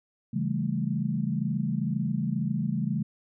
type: chord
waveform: sine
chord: A dominant seventh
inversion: first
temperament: just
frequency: 137.5 / 165 / 198 / 220 Hz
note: C#3 / E3 / G3 / A3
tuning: -14 / +2 / +18 / 0 cents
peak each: -31 dBFS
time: 0.33-3.03 s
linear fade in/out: 10 ms
effects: none